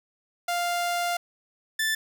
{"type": "tone pair in turn", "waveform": "sawtooth", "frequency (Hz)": [698.5, 1760.1], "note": ["F5", "A6"], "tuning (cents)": [0, 0], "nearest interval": "octave + major third", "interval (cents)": 1600, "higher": "second", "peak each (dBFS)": [-21, -20], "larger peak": "second", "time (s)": [[0.48, 1.17], [1.79, 1.95]], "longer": "first", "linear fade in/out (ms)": 5, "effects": []}